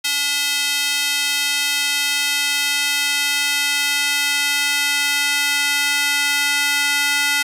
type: tone with high-pass filter sweep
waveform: square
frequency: 287.2 Hz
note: D4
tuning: 39 cents flat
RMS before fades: -19 dBFS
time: 0.04-7.43 s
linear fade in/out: 10 ms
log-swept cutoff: 2900 to 1900 Hz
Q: 1.3
effects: resampled to 32000 Hz

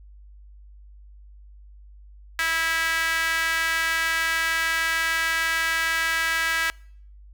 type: tone with high-pass filter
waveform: sawtooth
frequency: 326.6 Hz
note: E4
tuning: 16 cents flat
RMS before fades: -24 dBFS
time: 2.39-6.7 s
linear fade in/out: 0 ms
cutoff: 1700 Hz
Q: 3.4
effects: noise-tail reverb RT60 0.6 s tail -25 dB re dry + added 50 Hz sine -44 dBFS peak until 7.33 s

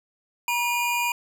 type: tone pair together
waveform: square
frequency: 955.8 / 2430 Hz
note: A#5 / D#7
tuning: +43 / -42 cents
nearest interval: octave + major third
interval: 1615 cents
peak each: -26 dBFS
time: 0.48-1.12 s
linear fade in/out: 2 ms
effects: none

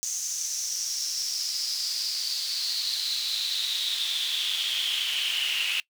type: noise with high-pass filter sweep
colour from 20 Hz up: brown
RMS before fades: -29 dBFS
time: 0.03-5.8 s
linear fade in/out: 0 ms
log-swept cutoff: 6400 to 2800 Hz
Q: 7.3
effects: noise-tail reverb RT60 0.1 s tail -21 dB re dry

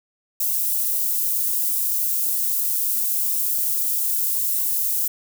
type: high-pass noise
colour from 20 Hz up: white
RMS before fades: -22 dBFS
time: 0.4-5.08 s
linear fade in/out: 5 ms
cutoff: 12000 Hz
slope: 12 dB/octave
effects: none

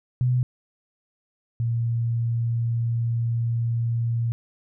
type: tone pair in turn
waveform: sine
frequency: 125 / 116.63 Hz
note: B2 / A#2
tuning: +21 / +1 cents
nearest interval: minor second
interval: 120 cents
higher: first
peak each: -18 / -21 dBFS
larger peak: first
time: 0.21-0.43 / 1.6-4.32 s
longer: second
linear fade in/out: 0 ms
effects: none

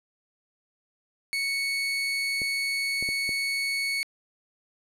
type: tone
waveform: 30% pulse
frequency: 2217 Hz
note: C#7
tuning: in tune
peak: -23 dBFS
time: 1.33-4.03 s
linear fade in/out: 0 ms
type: clicks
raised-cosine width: 2 ms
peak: -25 dBFS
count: 4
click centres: 2.418 / 3.026 / 3.089 / 3.292 s
effects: low-pass 12000 Hz 12 dB/octave + 9-bit

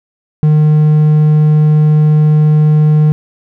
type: tone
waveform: triangle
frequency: 152.4 Hz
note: D#3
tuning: 36 cents flat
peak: -3 dBFS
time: 0.43-3.12 s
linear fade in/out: 0 ms
effects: none

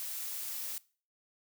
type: noise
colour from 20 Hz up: blue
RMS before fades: -39 dBFS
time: 0-0.78 s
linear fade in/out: 0 ms
effects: noise-tail reverb RT60 0.4 s tail -21 dB re dry

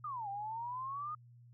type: exponential two-way sweep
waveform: sine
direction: down then up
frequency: 1261 to 784 to 1245 Hz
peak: -38 dBFS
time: 0.04-1.15 s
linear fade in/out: 5 ms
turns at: 0.29 s
effects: added 120 Hz sine -56 dBFS peak until 1.53 s

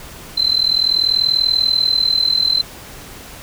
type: tone with amplitude modulation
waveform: sine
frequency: 4078 Hz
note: C8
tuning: 45 cents flat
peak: -9 dBFS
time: 0.37-2.62 s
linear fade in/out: 10 ms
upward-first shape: sine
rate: 40.4 Hz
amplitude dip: 85%
effects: pink hiss -36 dBFS RMS until 3.42 s

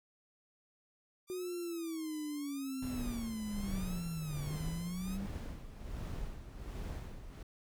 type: tone with vibrato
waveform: 5% pulse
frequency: 1167 Hz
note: D6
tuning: 11 cents flat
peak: -38 dBFS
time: 1.27-5.19 s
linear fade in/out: 50 ms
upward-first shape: sine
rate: 0.8 Hz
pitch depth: 260 cents each way
type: linear two-way sweep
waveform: sine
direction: down then up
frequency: 370 to 143.7 to 199 Hz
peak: -37 dBFS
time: 1.3-5.26 s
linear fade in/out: 0 ms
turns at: 4.4 s
type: noise with tremolo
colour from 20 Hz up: brown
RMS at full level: -40 dBFS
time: 2.82-7.43 s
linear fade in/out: 5 ms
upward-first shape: sine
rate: 1.3 Hz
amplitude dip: 65%
effects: none

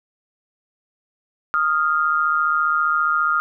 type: tone pair together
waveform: sine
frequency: 1242.1 / 1396.9 Hz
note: D#6 / F6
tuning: -3 / 0 cents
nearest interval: major second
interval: 203 cents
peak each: -19 dBFS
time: 1.54-3.4 s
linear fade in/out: 0 ms
effects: none

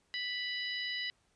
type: harmonic tone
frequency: 987.8 Hz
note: B5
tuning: in tune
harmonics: 2 / 3 / 4 / 5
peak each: -38 / -40 / -41 / -44 dBFS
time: 0.14-1.1 s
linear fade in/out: 0 ms
effects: pink hiss -73 dBFS RMS until 1.35 s + resampled to 22050 Hz

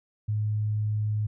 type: tone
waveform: sine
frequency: 106.3 Hz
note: G#2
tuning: 41 cents sharp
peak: -24 dBFS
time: 0.28-1.27 s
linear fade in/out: 10 ms
effects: none

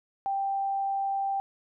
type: tone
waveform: sine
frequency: 786 Hz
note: G5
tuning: 4 cents sharp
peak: -26 dBFS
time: 0.26-1.4 s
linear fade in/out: 0 ms
effects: none

